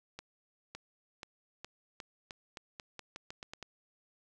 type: accelerating click train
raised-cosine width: 0.2 ms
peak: -26 dBFS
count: 14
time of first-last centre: 0.19-3.627 s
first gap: 560 ms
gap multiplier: 0.86
effects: none